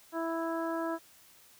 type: harmonic tone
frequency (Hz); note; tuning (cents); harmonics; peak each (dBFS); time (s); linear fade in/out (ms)
329.6; E4; 0; 1 / 2 / 3 / 4 / 5; -34 / -36 / -39 / -41 / -44; 0.12-0.99; 50
effects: white hiss -59 dBFS RMS until 1.59 s